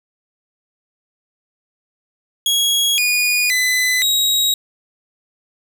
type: tone with pitch steps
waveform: sawtooth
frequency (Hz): 3316 / 2453 / 2009 / 3813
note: G#7 / D#7 / B6 / A#7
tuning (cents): -3 / -25 / +29 / +38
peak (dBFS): -11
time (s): 2.46-4.54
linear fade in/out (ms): 2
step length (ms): 520
effects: none